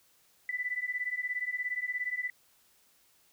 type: beating tone pair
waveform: sine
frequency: 1978 / 1995 Hz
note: B6 / B6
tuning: +2 / +17 cents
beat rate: 17 Hz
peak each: -35 / -34 dBFS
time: 0.49-2.3 s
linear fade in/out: 2 ms
effects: white hiss -66 dBFS RMS until 3.32 s